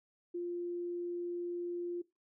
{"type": "tone", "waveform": "sine", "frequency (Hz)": 349.2, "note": "F4", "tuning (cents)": 0, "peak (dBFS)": -35, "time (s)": [0.34, 2.02], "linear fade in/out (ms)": 10, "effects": ["noise-tail reverb RT60 0.2 s tail -19 dB re dry"]}